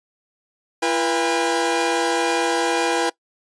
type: tone cluster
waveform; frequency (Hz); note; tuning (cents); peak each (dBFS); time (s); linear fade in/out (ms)
sawtooth; 338.8 / 485.8 / 809; E4 / B4 / G#5; +48 / -29 / -46; -19; 0.82-3.1; 10
effects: noise-tail reverb RT60 0.1 s tail -21 dB re dry + resampled to 22050 Hz